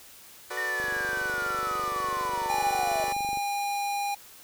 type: chord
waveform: 15% pulse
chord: B minor seventh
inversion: second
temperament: equal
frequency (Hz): 370 / 440 / 493.9 / 587.3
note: F#4 / A4 / B4 / D5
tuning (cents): 0 / 0 / 0 / 0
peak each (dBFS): -32 / -35 / -32 / -32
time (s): 0.5-3.13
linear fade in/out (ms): 10
type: linear sweep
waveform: sine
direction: down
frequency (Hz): 1835 to 630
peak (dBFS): -28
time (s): 0.57-3.04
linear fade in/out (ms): 5
type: click train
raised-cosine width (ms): 2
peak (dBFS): -29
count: 63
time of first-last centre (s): 0.8-3.373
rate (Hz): 24.1
type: tone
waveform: square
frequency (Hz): 810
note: G#5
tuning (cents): -43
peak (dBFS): -28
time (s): 2.49-4.15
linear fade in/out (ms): 10
effects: white hiss -50 dBFS RMS until 4.43 s